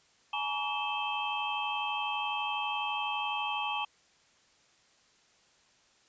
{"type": "tone cluster", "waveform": "sine", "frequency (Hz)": [845, 937, 1141, 2622, 3146], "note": ["G#5", "A#5", "C#6", "E7", "G7"], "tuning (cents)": [30, 9, 50, -10, 6], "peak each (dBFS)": [-35, -40, -38, -36, -38], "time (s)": [0.33, 3.85], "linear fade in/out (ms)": 5, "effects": ["white hiss -65 dBFS RMS until 6.08 s", "resampled to 16000 Hz"]}